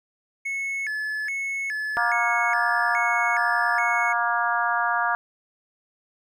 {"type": "tone with vibrato", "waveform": "triangle", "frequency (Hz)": 1944, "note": "B6", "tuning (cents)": -28, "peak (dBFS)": -24, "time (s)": [0.45, 4.13], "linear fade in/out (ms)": 10, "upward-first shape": "square", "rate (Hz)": 1.2, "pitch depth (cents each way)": 210}
{"type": "harmonic tone", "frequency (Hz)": 236, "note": "A#3", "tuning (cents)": 22, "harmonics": [3, 4, 5, 6, 7], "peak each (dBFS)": [-27, -27, -27, -27, -27], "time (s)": [1.97, 5.15], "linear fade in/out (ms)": 0}
{"effects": []}